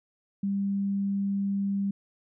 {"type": "tone", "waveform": "sine", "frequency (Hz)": 198.3, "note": "G3", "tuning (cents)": 20, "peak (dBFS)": -25, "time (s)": [0.43, 1.91], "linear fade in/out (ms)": 5, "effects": []}